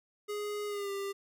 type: tone with pitch glide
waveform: square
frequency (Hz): 415.3 to 396.5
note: G#4 to G4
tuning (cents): 0 to +20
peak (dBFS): -35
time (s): 0.28-1.13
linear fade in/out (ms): 20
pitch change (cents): -80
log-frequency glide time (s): 0.67-0.91
effects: none